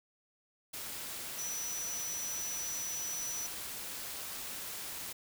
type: tone in noise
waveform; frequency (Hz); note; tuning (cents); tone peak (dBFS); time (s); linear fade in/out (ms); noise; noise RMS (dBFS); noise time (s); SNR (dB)
sine; 5920; F#8; 0; -37; 1.38-3.47; 10; white; -42; 0.73-5.13; +2
effects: none